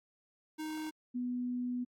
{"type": "tone pair in turn", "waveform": ["square", "sine"], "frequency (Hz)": [311.1, 246.9], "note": ["D#4", "B3"], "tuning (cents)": [0, 0], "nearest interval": "major third", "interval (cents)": 400, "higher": "first", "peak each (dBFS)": [-38, -33], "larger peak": "second", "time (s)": [[0.58, 0.91], [1.14, 1.85]], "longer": "second", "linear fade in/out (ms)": 20, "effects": ["AAC 48 kbps"]}